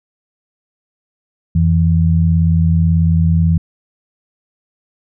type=tone pair together; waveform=sine; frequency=86.55 / 164.81 Hz; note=F2 / E3; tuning=-15 / 0 cents; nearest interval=major seventh; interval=1115 cents; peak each=-12 dBFS; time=1.55-3.58 s; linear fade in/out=5 ms; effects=none